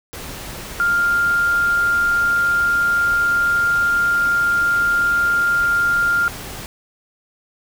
sine tone in noise, 1400 Hz, F6, 4 cents sharp, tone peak -14 dBFS, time 0.8-6.28 s, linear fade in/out 0 ms, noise pink, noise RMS -32 dBFS, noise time 0.13-6.66 s, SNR +15 dB, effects none

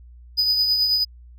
triangle tone with tremolo, 4978 Hz, D#8, in tune, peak -14 dBFS, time 0.37-1.05 s, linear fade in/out 20 ms, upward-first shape triangle, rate 9.3 Hz, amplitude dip 45%, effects added 60 Hz sine -42 dBFS peak until 1.38 s

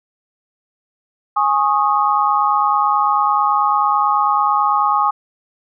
sine chord, Ab suspended fourth, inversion none, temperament equal with one note detuned, 830.6 / 1095.4 / 1244.5 Hz, Ab5 / Db6 / Eb6, 0 / -21 / 0 cents, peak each -17 dBFS, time 1.36-5.11 s, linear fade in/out 10 ms, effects none

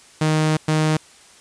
sawtooth tone bursts at uneven times, 155.56 Hz, D#3, in tune, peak -12 dBFS, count 2, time 0.21-0.57 / 0.68-0.97 s, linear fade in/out 5 ms, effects white hiss -48 dBFS RMS until 1.4 s + resampled to 22050 Hz

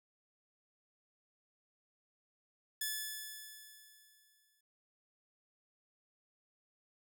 5% pulse tone with exponential decay, 1729 Hz, A6, 31 cents flat, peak -24 dBFS, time 2.81-4.61 s, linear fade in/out 5 ms, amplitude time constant 390 ms, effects none

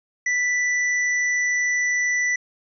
sine tone with tanh clipping, 1975.5 Hz, B6, in tune, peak -21 dBFS, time 0.26-2.36 s, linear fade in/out 5 ms, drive 14 dB, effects resampled to 16000 Hz

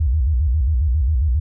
sine tone with vibrato, 69.1 Hz, C#2, 5 cents flat, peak -14 dBFS, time 0-1.4 s, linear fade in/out 10 ms, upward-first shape square, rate 7.4 Hz, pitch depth 220 cents each way, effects none

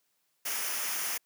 white noise with comb filter, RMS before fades -33 dBFS, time 0.45-1.18 s, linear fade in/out 10 ms, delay 0.25 ms, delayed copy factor -0.6, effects white hiss -75 dBFS RMS until 1.25 s + high-pass 150 Hz 12 dB/octave

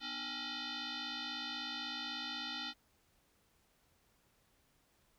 sine tone with frequency modulation, 246.9 Hz, B3, in tune, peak -39 dBFS, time 0-2.74 s, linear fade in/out 50 ms, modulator 550 Hz, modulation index 7.8, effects pink hiss -73 dBFS RMS until 5.18 s

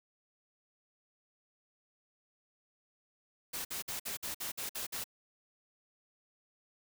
white noise bursts, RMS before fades -39 dBFS, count 9, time 3.53-5.042 s, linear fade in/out 10 ms, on 120 ms, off 54 ms, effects none

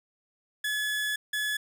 30% pulse tone bursts at uneven times, 1707 Hz, G#6, 47 cents sharp, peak -25 dBFS, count 2, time 0.64-1.16 / 1.33-1.57 s, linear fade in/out 5 ms, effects none

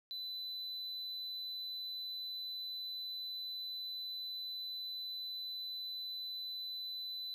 triangle tone, 4004 Hz, B7, 23 cents sharp, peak -39 dBFS, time 0.11-7.34 s, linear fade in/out 0 ms, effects none

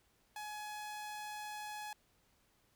sawtooth tone, 843 Hz, G#5, 26 cents sharp, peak -39 dBFS, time 0.36-1.93 s, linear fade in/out 2 ms, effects pink hiss -73 dBFS RMS until 2.75 s

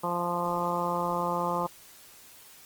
harmonic tone, 174.2 Hz, F3, 4 cents flat, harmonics 1 / 2 / 3 / 4 / 5 / 6 / 7, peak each -35 / -37 / -33 / -37 / -32 / -32 / -36 dBFS, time 0.03-1.67 s, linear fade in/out 10 ms, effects white hiss -52 dBFS RMS until 2.65 s + Opus 24 kbps

